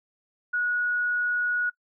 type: tone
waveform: sine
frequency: 1458 Hz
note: F#6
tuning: 26 cents flat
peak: -23 dBFS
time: 0.53-1.7 s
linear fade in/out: 10 ms
effects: noise-tail reverb RT60 0.1 s tail -22 dB re dry